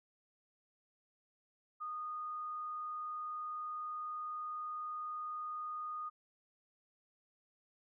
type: tone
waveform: sine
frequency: 1232 Hz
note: D#6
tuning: 17 cents flat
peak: -39 dBFS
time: 1.8-6.1 s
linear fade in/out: 20 ms
effects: none